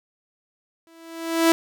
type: tone with exponential growth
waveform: sawtooth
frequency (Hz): 329.6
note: E4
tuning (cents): 0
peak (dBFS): -8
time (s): 0.87-1.52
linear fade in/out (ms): 0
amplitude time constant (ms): 140
effects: none